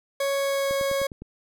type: tone with pitch glide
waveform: 40% pulse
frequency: 554.4 to 550.3 Hz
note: C#5 to C#5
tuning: 0 to -13 cents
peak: -22 dBFS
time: 0.2-1.07 s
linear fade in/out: 5 ms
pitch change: -13 cents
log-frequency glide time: 0.36-0.73 s
type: click train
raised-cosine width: 3 ms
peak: -25 dBFS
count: 6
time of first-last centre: 0.71-1.22 s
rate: 9.8 Hz
effects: none